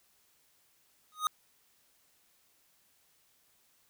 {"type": "tone with exponential growth", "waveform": "square", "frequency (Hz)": 1244.5, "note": "D#6", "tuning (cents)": 0, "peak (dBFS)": -24, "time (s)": [1.12, 1.27], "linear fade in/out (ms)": 1, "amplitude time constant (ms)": 31, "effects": ["white hiss -69 dBFS RMS until 3.89 s"]}